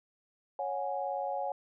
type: chord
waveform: sine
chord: C# suspended fourth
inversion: none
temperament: equal with one note detuned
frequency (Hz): 554.4 / 732.3 / 830.6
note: C#5 / F#5 / G#5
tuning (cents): 0 / -18 / 0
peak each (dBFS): -36 / -36 / -36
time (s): 0.59-1.52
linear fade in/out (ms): 2
effects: none